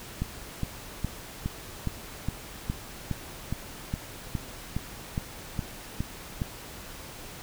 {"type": "click train", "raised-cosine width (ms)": 5, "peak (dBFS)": -16, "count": 16, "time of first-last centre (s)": [0.22, 6.418], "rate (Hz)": 2.42, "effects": ["pink hiss -43 dBFS RMS until 7.42 s"]}